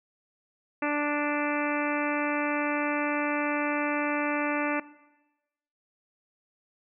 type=harmonic tone; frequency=293.7 Hz; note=D4; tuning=in tune; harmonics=1 / 2 / 3 / 4 / 5 / 6 / 7 / 8 / 9; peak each=-29 / -32 / -34 / -35 / -36 / -37 / -37 / -38 / -39 dBFS; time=0.82-4.8 s; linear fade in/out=5 ms; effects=noise-tail reverb RT60 1.0 s tail -18 dB re dry